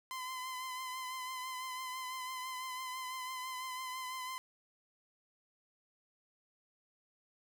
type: tone with vibrato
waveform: sawtooth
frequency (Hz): 1025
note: C6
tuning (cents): -36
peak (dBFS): -36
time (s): 0.11-4.38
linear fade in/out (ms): 0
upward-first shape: triangle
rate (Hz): 6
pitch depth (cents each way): 36
effects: none